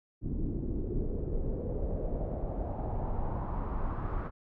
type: noise with low-pass filter sweep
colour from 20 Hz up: brown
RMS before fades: -33 dBFS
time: 0.21-4.31 s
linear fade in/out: 50 ms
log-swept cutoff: 290 to 1300 Hz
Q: 3
effects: none